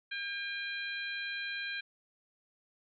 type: harmonic tone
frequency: 803 Hz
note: G5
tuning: 41 cents sharp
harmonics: 2 / 3 / 4 / 5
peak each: -38 / -41 / -45 / -44 dBFS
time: 0.11-1.81 s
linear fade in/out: 10 ms
effects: none